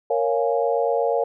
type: chord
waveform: sine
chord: Bb minor seventh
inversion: none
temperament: equal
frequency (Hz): 466.2 / 554.4 / 698.5 / 830.6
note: Bb4 / Db5 / F5 / Ab5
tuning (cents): 0 / 0 / 0 / 0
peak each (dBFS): -22 / -23 / -25 / -28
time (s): 0.1-1.24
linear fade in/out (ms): 5
effects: none